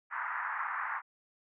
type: band-pass noise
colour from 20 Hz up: pink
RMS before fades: -36 dBFS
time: 0.1-1.02 s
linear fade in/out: 50 ms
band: 900 to 1900 Hz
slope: 48 dB/octave
effects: none